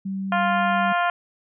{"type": "tone with pitch glide", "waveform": "sine", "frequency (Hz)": [193.2, 194.43], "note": ["G3", "G3"], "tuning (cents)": [-25, -14], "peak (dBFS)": -25, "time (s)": [0.05, 0.93], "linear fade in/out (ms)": 10, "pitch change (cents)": 11, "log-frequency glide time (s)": [0.33, 0.55]}
{"type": "harmonic tone", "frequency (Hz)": 349.8, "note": "F4", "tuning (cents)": 3, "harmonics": [2, 3, 4, 5, 6, 7, 8, 9], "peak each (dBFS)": [-22, -25, -25, -30, -39, -34, -40, -39], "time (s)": [0.32, 1.1], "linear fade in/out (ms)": 2}
{"effects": []}